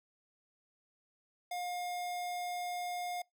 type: tone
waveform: square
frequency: 712 Hz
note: F5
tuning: 33 cents sharp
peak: -37 dBFS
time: 1.51-3.22 s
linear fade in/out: 5 ms
effects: noise-tail reverb RT60 0.2 s tail -26 dB re dry